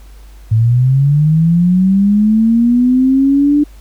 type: linear sweep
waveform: sine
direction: up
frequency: 107.9 to 296.3 Hz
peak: -7 dBFS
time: 0.51-3.64 s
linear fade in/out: 10 ms
effects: added 50 Hz sine -34 dBFS peak until 3.8 s + pink hiss -48 dBFS RMS until 3.8 s